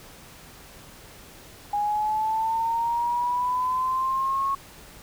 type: linear sweep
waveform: sine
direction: up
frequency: 820 to 1100 Hz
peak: -22 dBFS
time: 1.73-4.55 s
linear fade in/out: 5 ms
effects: pink hiss -47 dBFS RMS until 5.02 s